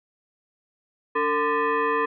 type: tone with frequency modulation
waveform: sine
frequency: 288 Hz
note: D4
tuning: 34 cents flat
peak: -20 dBFS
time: 1.15-2.06 s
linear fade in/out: 10 ms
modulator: 739 Hz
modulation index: 2
effects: none